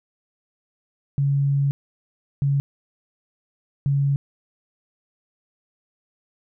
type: tone bursts at uneven times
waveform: sine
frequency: 140 Hz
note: C#3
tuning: 18 cents sharp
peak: -17 dBFS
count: 3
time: 1.18-1.71 / 2.42-2.6 / 3.86-4.16 s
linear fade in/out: 0 ms
effects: none